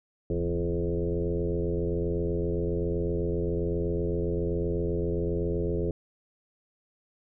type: tone with frequency modulation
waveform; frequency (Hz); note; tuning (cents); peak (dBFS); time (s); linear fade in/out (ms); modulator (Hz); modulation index
sine; 252.5; B3; +39; -25; 0.3-5.91; 2; 87.7; 2.8
effects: none